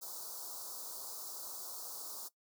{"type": "band-stop noise", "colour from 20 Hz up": "white", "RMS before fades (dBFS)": -45, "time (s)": [0.01, 2.29], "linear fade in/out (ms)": 20, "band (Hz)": [1300, 4200], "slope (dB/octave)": 48, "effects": ["noise-tail reverb RT60 0.1 s tail -18 dB re dry", "high-pass 400 Hz 12 dB/octave"]}